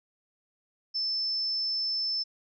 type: tone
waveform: sine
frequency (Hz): 5280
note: E8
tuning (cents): +2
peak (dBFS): -27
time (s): 0.94-2.24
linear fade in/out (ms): 20
effects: none